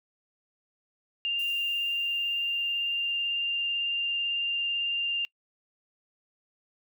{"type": "tone with vibrato", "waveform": "sine", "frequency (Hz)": 2794, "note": "F7", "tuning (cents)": 0, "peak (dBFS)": -26, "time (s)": [1.25, 5.25], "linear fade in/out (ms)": 0, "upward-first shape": "square", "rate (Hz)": 18, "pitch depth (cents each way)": 8}
{"type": "noise with exponential decay", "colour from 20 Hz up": "violet", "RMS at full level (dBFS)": -45, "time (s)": [1.39, 4.43], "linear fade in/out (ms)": 1, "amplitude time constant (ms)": 660}
{"effects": ["noise-tail reverb RT60 0.1 s tail -26 dB re dry"]}